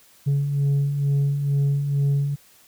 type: beating tone pair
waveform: sine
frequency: 139.2 / 141.4 Hz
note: C#3 / C#3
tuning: +8 / +35 cents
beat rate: 2.2 Hz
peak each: -25 / -17 dBFS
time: 0.26-2.36 s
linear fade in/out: 20 ms
effects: tanh soft clip ceiling -16 dBFS + white hiss -54 dBFS RMS until 2.67 s